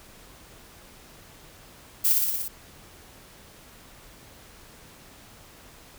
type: noise with echo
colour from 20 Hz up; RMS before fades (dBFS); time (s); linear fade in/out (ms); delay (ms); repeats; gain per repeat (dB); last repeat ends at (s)
violet; -21; 2.04-2.13; 10; 59; 6; -2; 2.484
effects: pink hiss -50 dBFS RMS until 5.98 s